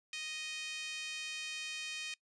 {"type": "tone with high-pass filter", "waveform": "5% pulse", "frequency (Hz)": 622.3, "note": "D#5", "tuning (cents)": 0, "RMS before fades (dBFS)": -42, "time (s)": [0.13, 2.14], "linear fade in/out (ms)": 2, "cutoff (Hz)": 2400, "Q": 3, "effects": ["noise-tail reverb RT60 0.1 s tail -22 dB re dry", "resampled to 22050 Hz"]}